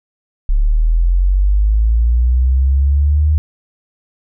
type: linear sweep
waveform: sine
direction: up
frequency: 34.65 to 77.2 Hz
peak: -9 dBFS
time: 0.49-3.38 s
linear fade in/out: 0 ms
effects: none